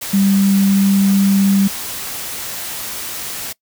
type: tone in noise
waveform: sine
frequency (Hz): 196.6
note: G3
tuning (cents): +5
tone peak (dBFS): -10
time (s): 0.13-1.68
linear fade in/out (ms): 10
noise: white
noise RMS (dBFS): -26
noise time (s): 0.01-3.53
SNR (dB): +13
effects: noise-tail reverb RT60 0.1 s tail -22 dB re dry